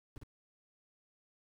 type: noise with echo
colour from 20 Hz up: brown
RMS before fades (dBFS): -45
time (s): 0.16-0.18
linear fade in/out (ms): 0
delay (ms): 54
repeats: 1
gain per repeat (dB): -3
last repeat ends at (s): 0.234
effects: none

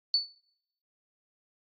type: tone with exponential decay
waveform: sine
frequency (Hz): 4473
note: C#8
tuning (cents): +15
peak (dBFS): -19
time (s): 0.14-0.36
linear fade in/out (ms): 1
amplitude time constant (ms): 46
effects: noise-tail reverb RT60 0.8 s tail -25 dB re dry + AAC 32 kbps

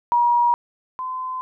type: tone pair in turn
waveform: sine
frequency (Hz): 956 / 1025.4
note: A#5 / C6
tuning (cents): +43 / -35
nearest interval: minor second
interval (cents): 122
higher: second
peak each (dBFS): -14 / -25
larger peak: first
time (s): 0.12-0.54 / 0.99-1.41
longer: neither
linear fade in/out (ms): 0
effects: none

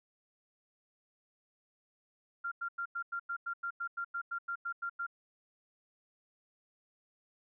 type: tone bursts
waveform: sine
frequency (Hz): 1388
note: F6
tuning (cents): -11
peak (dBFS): -34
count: 16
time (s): 2.44-5.067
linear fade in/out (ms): 10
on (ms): 77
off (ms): 93
effects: none

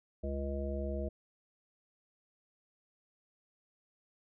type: harmonic tone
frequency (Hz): 69.3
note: C#2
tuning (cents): 0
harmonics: 1 / 3 / 5 / 7 / 9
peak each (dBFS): -36 / -42 / -43 / -44 / -41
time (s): 0.23-1.09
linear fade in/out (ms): 10
effects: none

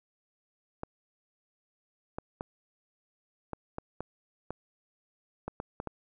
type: clicks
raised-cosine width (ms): 1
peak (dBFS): -21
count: 11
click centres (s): 0.834 / 2.185 / 2.409 / 3.533 / 3.784 / 4.006 / 4.506 / 5.48 / 5.601 / 5.801 / 5.873
effects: none

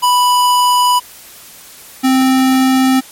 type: tone pair in turn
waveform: square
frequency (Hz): 987.8 / 261.6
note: B5 / C4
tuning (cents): 0 / 0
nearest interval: octave + major seventh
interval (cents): 2300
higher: first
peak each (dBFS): -9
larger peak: neither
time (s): 0.02-1 / 2.03-3.01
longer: neither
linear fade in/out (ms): 20
effects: white hiss -37 dBFS RMS until 3.11 s + MP3 64 kbps

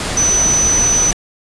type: tone in noise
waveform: sine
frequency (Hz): 6000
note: F#8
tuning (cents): +23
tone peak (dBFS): -11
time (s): 0.17-1.11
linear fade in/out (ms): 2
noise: pink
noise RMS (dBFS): -20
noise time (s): 0-1.13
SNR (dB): +6
effects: resampled to 22050 Hz

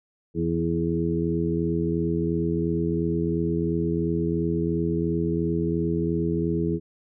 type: harmonic tone with a mistuned harmonic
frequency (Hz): 82.9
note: E2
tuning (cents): +10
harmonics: 1 / 2 / 3 / 4 / 5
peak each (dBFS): -32 / -26 / -31 / -27 / -29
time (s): 0.34-6.8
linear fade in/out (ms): 50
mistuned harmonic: 5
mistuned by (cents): +23
effects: none

